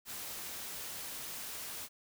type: noise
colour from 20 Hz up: white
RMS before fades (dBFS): -43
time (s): 0.05-1.89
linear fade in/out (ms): 50
effects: none